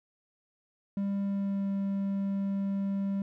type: tone with pitch glide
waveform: triangle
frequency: 198.7 to 196.99 Hz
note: G3 to G3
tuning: +24 to +9 cents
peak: -26 dBFS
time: 0.97-3.22 s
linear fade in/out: 2 ms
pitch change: -15 cents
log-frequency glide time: 1.23-1.7 s
effects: none